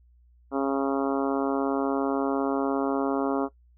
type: harmonic tone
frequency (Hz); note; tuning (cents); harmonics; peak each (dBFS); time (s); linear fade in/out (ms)
137.2; C#3; -17; 2 / 3 / 4 / 5 / 6 / 7 / 8 / 9 / 10; -26 / -30 / -32 / -34 / -36 / -37 / -38 / -39 / -40; 0.51-3.49; 50
effects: noise-tail reverb RT60 0.1 s tail -17 dB re dry + added 60 Hz sine -55 dBFS peak until 3.77 s